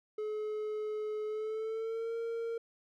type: tone with pitch glide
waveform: triangle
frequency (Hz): 427.1 to 460.4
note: G#4 to A#4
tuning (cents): +48 to -22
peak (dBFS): -32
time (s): 0.18-2.58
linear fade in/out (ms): 5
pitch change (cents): +130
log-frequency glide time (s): 1.26-2.16
effects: none